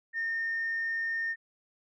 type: tone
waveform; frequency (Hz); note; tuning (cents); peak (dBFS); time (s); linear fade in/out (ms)
sine; 1824; A#6; -38; -28; 0.13-1.36; 50
effects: tanh soft clip ceiling -25 dBFS